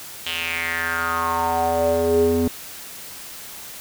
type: tone with band-pass filter sweep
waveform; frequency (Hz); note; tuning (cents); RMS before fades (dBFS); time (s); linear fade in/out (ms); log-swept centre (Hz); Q
square; 83.3; E2; +19; -21; 0.26-2.48; 5; 3100 to 310; 5.2
effects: white hiss -37 dBFS RMS until 3.8 s